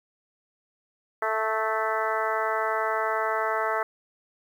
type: harmonic tone with a mistuned harmonic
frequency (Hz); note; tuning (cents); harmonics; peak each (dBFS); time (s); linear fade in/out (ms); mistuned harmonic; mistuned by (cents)
220; A3; 0; 2 / 3 / 4 / 5 / 6 / 7 / 8 / 9; -32 / -30 / -31 / -32 / -30 / -35 / -36 / -36; 1.22-3.83; 2; 6; -15
effects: 9-bit